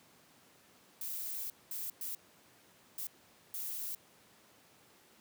violet noise bursts at uneven times, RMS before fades -40 dBFS, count 5, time 1.01-1.5 / 1.71-1.9 / 2.01-2.15 / 2.98-3.07 / 3.54-3.95 s, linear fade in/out 2 ms, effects pink hiss -63 dBFS RMS until 5.2 s + high-pass 150 Hz 12 dB/octave

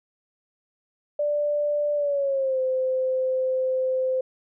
sine tone with pitch glide, 588 to 517.8 Hz, D5 to C5, +2 to -18 cents, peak -21 dBFS, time 1.19-4.21 s, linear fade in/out 5 ms, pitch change -220 cents, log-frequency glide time 1.95-2.6 s, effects none

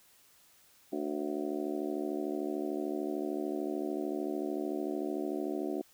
harmonic tone with a mistuned harmonic, 73.42 Hz, D2, in tune, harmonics 3 / 4 / 5 / 6 / 7 / 8 / 9 / 10, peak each -42 / -36 / -36 / -47 / -47 / -48 / -43 / -48 dBFS, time 0.92-5.82 s, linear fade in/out 10 ms, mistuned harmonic 8, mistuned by -67 cents, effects white hiss -63 dBFS RMS until 5.93 s

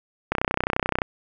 click train, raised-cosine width 0.5 ms, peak -6 dBFS, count 23, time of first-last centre 0.32-1.018 s, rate 31.5 Hz, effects none

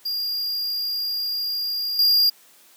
square tone with level steps, 4811 Hz, D8, 41 cents sharp, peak -24 / -15 dBFS, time 0.05-2.3 s, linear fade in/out 10 ms, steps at 1.99 s, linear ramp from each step 2 ms, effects white hiss -53 dBFS RMS until 2.76 s + high-pass 200 Hz 12 dB/octave

